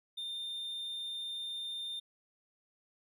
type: tone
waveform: triangle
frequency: 3614 Hz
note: A7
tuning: 46 cents sharp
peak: -36 dBFS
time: 0.17-2 s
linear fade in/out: 10 ms
effects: none